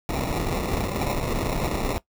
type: noise with sample-and-hold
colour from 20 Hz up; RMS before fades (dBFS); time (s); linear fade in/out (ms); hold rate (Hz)
pink; -26; 0.09-1.98; 0; 1575
effects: noise-tail reverb RT60 0.1 s tail -18 dB re dry